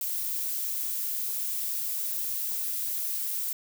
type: noise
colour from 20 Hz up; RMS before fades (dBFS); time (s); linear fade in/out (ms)
violet; -31; 0.01-3.53; 2
effects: none